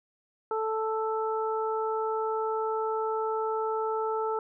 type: harmonic tone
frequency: 440 Hz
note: A4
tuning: in tune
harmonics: 1 / 2 / 3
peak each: -29 / -32 / -34 dBFS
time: 0.51-4.39 s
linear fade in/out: 2 ms
effects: none